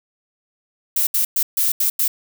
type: noise bursts at uneven times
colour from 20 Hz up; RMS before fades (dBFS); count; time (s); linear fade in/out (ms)
violet; -18; 6; 0.96-1.07 / 1.14-1.25 / 1.36-1.43 / 1.57-1.72 / 1.8-1.9 / 1.99-2.08; 5
effects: none